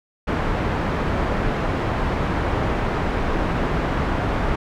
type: low-pass noise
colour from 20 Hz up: pink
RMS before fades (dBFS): -22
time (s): 0.27-4.56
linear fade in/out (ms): 10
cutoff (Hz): 1600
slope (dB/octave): 12
effects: none